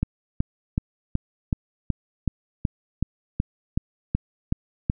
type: click train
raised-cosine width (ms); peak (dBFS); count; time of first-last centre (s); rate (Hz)
5; -9; 14; 0.03-4.899; 2.67
effects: none